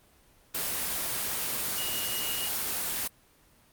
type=tone in noise; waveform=sine; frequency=2878 Hz; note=F#7; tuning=49 cents flat; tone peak=-35 dBFS; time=1.77-2.49 s; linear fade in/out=10 ms; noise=white; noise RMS=-31 dBFS; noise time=0.54-3.08 s; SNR=-7 dB; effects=pink hiss -61 dBFS RMS until 3.72 s + Opus 24 kbps